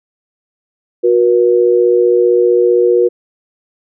sine tone pair together, 363.5 / 478.9 Hz, F#4 / A#4, -31 / +47 cents, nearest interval perfect fourth, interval 478 cents, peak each -10 dBFS, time 1.03-3.09 s, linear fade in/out 20 ms, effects none

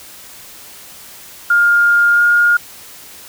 sine tone with pitch glide, 1411 to 1421.6 Hz, F6 to F6, +17 to +30 cents, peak -8 dBFS, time 1.5-2.57 s, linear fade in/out 5 ms, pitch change +13 cents, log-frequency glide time 2.12-2.22 s, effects white hiss -37 dBFS RMS until 3.28 s

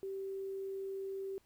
sine tone with quantisation, 388.1 Hz, G4, 17 cents flat, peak -38 dBFS, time 0.03-1.38 s, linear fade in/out 0 ms, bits 11, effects pink hiss -72 dBFS RMS until 1.45 s

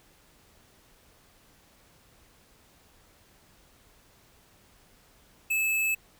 square tone, 2608 Hz, E7, 19 cents flat, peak -25 dBFS, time 5.5-5.95 s, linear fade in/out 10 ms, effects pink hiss -60 dBFS RMS until 6.19 s

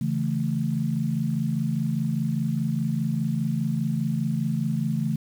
sine chord, A major, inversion first, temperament equal with one note detuned, 139.88 / 164.81 / 220 Hz, C#3 / E3 / A3, +16 / 0 / 0 cents, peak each -27 dBFS, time 0.01-5.16 s, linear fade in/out 5 ms, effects 8-bit

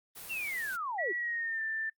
white noise, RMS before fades -45 dBFS, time 0.15-0.77 s, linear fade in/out 20 ms
sine linear sweep, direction down, 2794 to 318.5 Hz, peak -33 dBFS, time 0.29-1.13 s, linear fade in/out 20 ms
sine tone with pitch glide, 1938 to 1777.2 Hz, B6 to A6, -33 to +17 cents, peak -32 dBFS, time 0.98-1.9 s, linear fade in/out 10 ms, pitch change -150 cents, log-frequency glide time 1.15-1.63 s
effects noise-tail reverb RT60 0.1 s tail -24 dB re dry + Opus 32 kbps

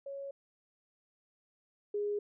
sine tone pair in turn, 554.4 / 412.5 Hz, C#5 / G#4, 0 / -12 cents, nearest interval perfect fourth, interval 512 cents, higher first, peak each -39 / -31 dBFS, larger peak second, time 0.06-0.31 / 1.94-2.19 s, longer neither, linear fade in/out 5 ms, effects none

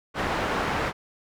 white low-pass noise, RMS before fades -27 dBFS, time 0.14-0.93 s, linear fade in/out 50 ms, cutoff 1400 Hz, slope 12 dB/octave, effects none

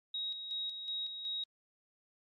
sine tone with tremolo, 3794 Hz, A#7, 30 cents sharp, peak -32 dBFS, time 0.14-1.44 s, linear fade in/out 5 ms, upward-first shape square, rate 2.7 Hz, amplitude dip 60%, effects tanh soft clip ceiling -34 dBFS + MP3 48 kbps

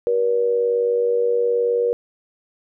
sine tone with amplitude modulation, 476.9 Hz, A#4, 39 cents sharp, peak -13 dBFS, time 0.07-1.93 s, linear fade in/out 0 ms, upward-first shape sine, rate 99 Hz, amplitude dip 65%, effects none

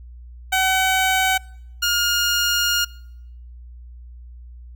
15% pulse tone pair in turn, 757 / 1420 Hz, F#5 / F6, +39 / +28 cents, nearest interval major seventh, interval 1089 cents, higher second, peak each -10 / -11 dBFS, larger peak first, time 0.52-1.38 / 1.82-2.85 s, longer second, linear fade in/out 10 ms, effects noise-tail reverb RT60 0.8 s tail -25 dB re dry + added 60 Hz sine -37 dBFS peak until 4.75 s

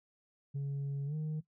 sine tone with pitch glide, 140 to 154.45 Hz, C#3 to D#3, +18 to -12 cents, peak -31 dBFS, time 0.54-1.41 s, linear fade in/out 20 ms, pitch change +170 cents, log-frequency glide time 1.06-1.15 s, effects noise-tail reverb RT60 0.1 s tail -17 dB re dry + tanh soft clip ceiling -33 dBFS

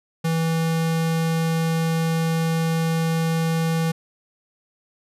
square tone, 163.4 Hz, E3, 15 cents flat, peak -20 dBFS, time 0.24-3.92 s, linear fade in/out 10 ms, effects resampled to 32000 Hz

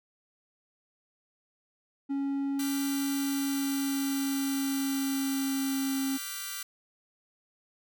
triangle tone with pitch glide, 277.2 to 269.8 Hz, C#4 to C#4, 0 to -47 cents, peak -26 dBFS, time 2.09-6.18 s, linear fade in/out 20 ms, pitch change -47 cents, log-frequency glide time 3.15-6.07 s
5% pulse chord, G dominant seventh, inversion second, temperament equal with one note detuned, 1174.7 / 1396.9 / 1550 / 1975.5 Hz, D6 / F6 / G6 / B6, 0 / 0 / -20 / 0 cents, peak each -30 dBFS, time 2.59-6.63 s, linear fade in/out 5 ms
effects none

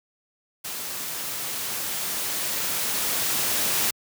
white noise with level ramp, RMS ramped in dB -33 to -23 dBFS, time 0.64-3.91 s, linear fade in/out 10 ms, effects high-pass 100 Hz 12 dB/octave

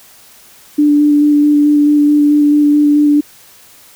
sine tone with vibrato, 294.1 Hz, D4, 3 cents sharp, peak -6 dBFS, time 0.78-3.21 s, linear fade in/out 10 ms, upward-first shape square, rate 4.6 Hz, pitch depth 10 cents each way, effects white hiss -42 dBFS RMS until 3.95 s

